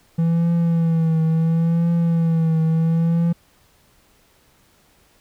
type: tone with vibrato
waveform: triangle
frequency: 165 Hz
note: E3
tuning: 2 cents sharp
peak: -13 dBFS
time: 0.18-3.33 s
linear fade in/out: 10 ms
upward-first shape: triangle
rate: 0.72 Hz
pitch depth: 52 cents each way
effects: pink hiss -57 dBFS RMS until 5.2 s